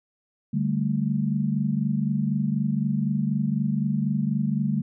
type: chord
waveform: sine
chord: D suspended fourth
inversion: none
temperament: equal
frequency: 146.83 / 196 / 220 Hz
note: D3 / G3 / A3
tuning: 0 / 0 / 0 cents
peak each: -26 dBFS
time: 0.53-4.82 s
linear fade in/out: 10 ms
effects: none